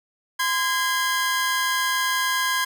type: tone pair together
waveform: sawtooth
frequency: 1029 / 1633.4 Hz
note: C6 / G#6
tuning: -29 / -29 cents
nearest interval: minor sixth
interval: 800 cents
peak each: -20 dBFS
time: 0.39-2.65 s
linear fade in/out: 10 ms
effects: none